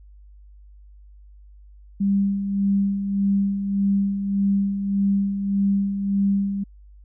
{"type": "tone with tremolo", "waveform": "sine", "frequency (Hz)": 198.3, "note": "G3", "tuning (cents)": 20, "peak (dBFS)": -16, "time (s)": [2, 6.64], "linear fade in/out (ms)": 10, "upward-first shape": "sine", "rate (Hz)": 1.7, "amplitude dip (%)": 55, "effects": ["added 50 Hz sine -44 dBFS peak until 7.04 s"]}